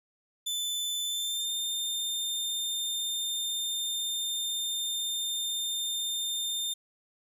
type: tone with pitch glide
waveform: sawtooth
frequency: 3519 to 3614 Hz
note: A7 to A7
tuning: 0 to +46 cents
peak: -27 dBFS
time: 0.46-6.74 s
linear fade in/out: 10 ms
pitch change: +46 cents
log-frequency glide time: 1.05-1.49 s
effects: none